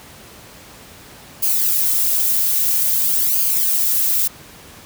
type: noise with flanger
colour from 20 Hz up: violet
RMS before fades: -17 dBFS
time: 1.42-4.28 s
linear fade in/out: 10 ms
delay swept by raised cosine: 0.53 to 3.23 ms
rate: 0.5 Hz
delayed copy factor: -0.65
effects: pink hiss -41 dBFS RMS until 4.85 s + high-pass 60 Hz 12 dB/octave